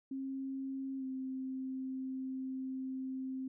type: tone with pitch glide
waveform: sine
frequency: 268.2 to 262.2 Hz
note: C4 to C4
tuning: +43 to +4 cents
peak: -37 dBFS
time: 0.11-3.48 s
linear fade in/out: 5 ms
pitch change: -39 cents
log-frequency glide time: 0.98-1.04 s
effects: none